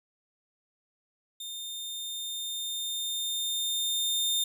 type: tone with level ramp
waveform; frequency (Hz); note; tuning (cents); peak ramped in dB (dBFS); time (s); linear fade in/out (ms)
sawtooth; 3630; A#7; -47; -34 to -22; 1.4-4.44; 5
effects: none